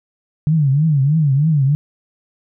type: tone with vibrato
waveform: sine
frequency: 146.83 Hz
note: D3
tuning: in tune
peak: -11 dBFS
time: 0.47-1.75 s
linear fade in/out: 0 ms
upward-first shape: triangle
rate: 3.2 Hz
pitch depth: 200 cents each way
effects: none